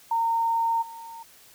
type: tone with level steps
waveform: sine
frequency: 917 Hz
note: A#5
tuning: 29 cents flat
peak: -21 / -38 dBFS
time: 0.11-1.23 s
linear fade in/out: 5 ms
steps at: 0.81 s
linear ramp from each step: 20 ms
effects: white hiss -53 dBFS RMS until 1.54 s